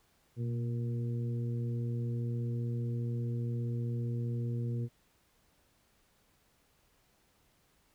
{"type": "harmonic tone with a mistuned harmonic", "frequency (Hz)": 117.7, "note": "A#2", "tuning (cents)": 17, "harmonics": [1, 2, 3, 4], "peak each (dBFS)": [-32, -41, -46, -48], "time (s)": [0.36, 4.89], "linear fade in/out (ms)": 50, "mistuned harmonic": 1, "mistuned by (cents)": 38, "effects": ["pink hiss -70 dBFS RMS until 7.94 s"]}